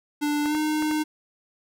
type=tone with pitch glide; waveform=square; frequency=294.7 to 306.3 Hz; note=D4 to D#4; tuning=+6 to -27 cents; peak=-23 dBFS; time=0.21-1.04 s; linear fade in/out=20 ms; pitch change=+67 cents; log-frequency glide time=0.44-0.57 s
type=clicks; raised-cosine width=0.5 ms; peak=-20 dBFS; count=4; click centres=0.458 / 0.55 / 0.824 / 0.912 s
effects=none